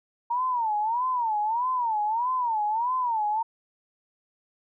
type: tone with vibrato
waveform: sine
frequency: 926 Hz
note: A#5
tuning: 12 cents flat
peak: -23 dBFS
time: 0.3-3.43 s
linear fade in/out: 10 ms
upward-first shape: sine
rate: 1.6 Hz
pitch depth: 180 cents each way
effects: none